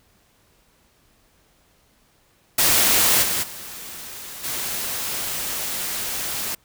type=noise with level steps; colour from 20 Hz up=white; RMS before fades=-17 / -23 / -36 / -27 dBFS; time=2.58-6.55 s; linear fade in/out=5 ms; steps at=3.22 / 3.42 / 4.43 s; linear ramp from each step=20 ms; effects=pink hiss -60 dBFS RMS until 6.64 s